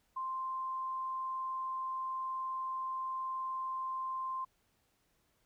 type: tone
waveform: sine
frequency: 1046.5 Hz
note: C6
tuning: in tune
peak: -35 dBFS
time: 0.16-4.45 s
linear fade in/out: 10 ms
effects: pink hiss -75 dBFS RMS until 5.45 s